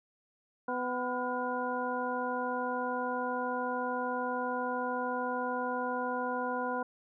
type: harmonic tone with a mistuned harmonic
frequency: 250 Hz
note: B3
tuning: 21 cents sharp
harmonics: 1 / 2 / 3 / 4 / 6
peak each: -38 / -36 / -38 / -36 / -39 dBFS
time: 0.68-6.83 s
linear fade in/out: 5 ms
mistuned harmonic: 6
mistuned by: -79 cents
effects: none